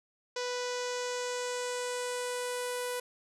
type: tone with low-pass filter sweep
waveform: sawtooth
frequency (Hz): 493.9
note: B4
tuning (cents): 0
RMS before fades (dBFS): -35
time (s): 0.36-3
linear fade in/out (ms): 5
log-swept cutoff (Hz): 5700 to 11000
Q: 2.4
effects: none